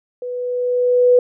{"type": "tone with level ramp", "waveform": "sine", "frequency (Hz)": 493.9, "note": "B4", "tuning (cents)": 0, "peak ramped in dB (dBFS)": [-24, -7], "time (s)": [0.22, 1.19], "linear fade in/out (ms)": 2, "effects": []}